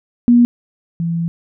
sine tone pair in turn, 240 / 167.8 Hz, B3 / E3, -49 / +31 cents, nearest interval tritone, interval 620 cents, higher first, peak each -6 / -16 dBFS, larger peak first, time 0.28-0.45 / 1-1.28 s, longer second, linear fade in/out 0 ms, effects none

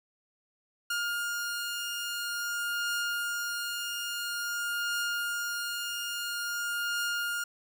sawtooth beating tone pair, 1415 / 1415.49 Hz, F6 / F6, +22 / +23 cents, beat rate 0.49 Hz, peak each -28 / -36 dBFS, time 0.9-7.44 s, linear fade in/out 5 ms, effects none

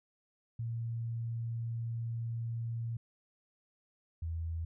sine tone pair in turn, 115.7 / 82.44 Hz, A#2 / E2, -13 / +1 cents, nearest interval tritone, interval 586 cents, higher first, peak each -34 / -34 dBFS, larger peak neither, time 0.59-2.97 / 4.22-4.65 s, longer first, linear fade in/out 5 ms, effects none

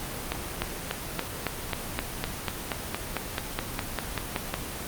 accelerating click train, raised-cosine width 0.3 ms, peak -10 dBFS, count 19, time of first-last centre 0.32-4.54 s, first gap 300 ms, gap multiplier 0.97, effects pink hiss -35 dBFS RMS until 4.87 s + Opus 24 kbps

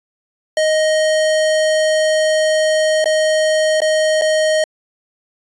square tone with dropouts, 624 Hz, D#5, 5 cents sharp, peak -13 dBFS, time 0.57-4.64 s, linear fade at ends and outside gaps 2 ms, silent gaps 3.043-3.057 / 3.804-3.818 / 4.213-4.219 s, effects resampled to 22050 Hz

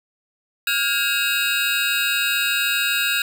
square tone cluster, 1417 / 1629 / 2550 / 2783 / 3815 Hz, F6 / G#6 / D#7 / F7 / A#7, +25 / -34 / +42 / -7 / +39 cents, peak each -26 dBFS, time 0.67-3.22 s, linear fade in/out 2 ms, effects 9-bit

